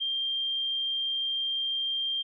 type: tone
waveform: sine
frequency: 3183 Hz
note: G7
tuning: 26 cents sharp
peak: -27 dBFS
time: 0-2.23 s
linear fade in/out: 20 ms
effects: none